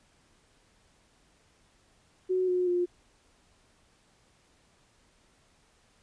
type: tone with pitch steps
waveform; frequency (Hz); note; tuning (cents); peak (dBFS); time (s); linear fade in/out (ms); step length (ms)
sine; 370 / 362 / 354.1; F#4 / F#4 / F4; 0 / -38 / +24; -24; 2.29-2.86; 20; 190
effects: pink hiss -65 dBFS RMS until 6.02 s + resampled to 22050 Hz